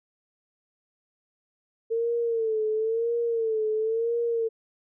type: tone with vibrato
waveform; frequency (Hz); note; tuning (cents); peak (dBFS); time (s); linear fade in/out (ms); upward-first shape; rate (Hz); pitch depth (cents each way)
sine; 450.8; A4; +42; -23; 1.9-4.49; 20; sine; 0.98; 75
effects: none